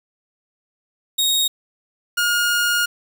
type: tone pair in turn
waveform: sawtooth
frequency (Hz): 3753 / 1427.1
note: A#7 / F6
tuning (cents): +11 / +37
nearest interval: octave + perfect fourth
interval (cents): 1674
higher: first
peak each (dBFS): -13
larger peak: neither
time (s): 1.18-1.48 / 2.17-2.86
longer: second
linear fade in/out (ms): 10
effects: 7-bit